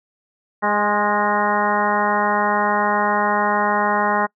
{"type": "harmonic tone with a mistuned harmonic", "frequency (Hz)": 206.8, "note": "G#3", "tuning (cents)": -7, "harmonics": [1, 2, 3, 4, 5, 6, 7, 8, 9], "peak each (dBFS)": [-26, -27, -25, -21, -22, -28, -26, -33, -26], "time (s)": [0.62, 4.27], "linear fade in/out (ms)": 20, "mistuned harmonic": 5, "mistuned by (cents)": 23, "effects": ["noise-tail reverb RT60 0.1 s tail -25 dB re dry"]}